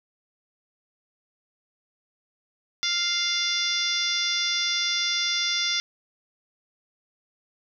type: harmonic tone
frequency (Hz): 698.5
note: F5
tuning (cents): 0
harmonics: 2 / 3 / 4 / 5 / 6 / 7 / 8 / 9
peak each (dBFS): -35 / -30 / -37 / -27 / -36 / -30 / -30 / -39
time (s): 2.83-5.8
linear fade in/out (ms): 0
effects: none